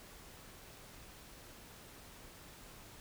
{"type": "silence", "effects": ["pink hiss -55 dBFS RMS until 3 s"]}